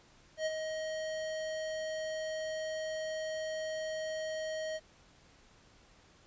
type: tone with ADSR envelope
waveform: square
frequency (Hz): 629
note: D#5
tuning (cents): +19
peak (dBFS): -30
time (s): 0.37-4.8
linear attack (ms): 90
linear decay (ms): 31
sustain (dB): -6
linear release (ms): 40
effects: pink hiss -62 dBFS RMS until 6.26 s + resampled to 16000 Hz